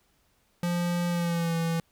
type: tone with pitch glide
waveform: square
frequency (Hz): 174.3 to 165.85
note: F3 to E3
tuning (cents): -3 to +11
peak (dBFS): -26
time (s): 0.63-1.8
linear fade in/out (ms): 2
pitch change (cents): -86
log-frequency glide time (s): 1.09-1.56
effects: pink hiss -68 dBFS RMS until 1.91 s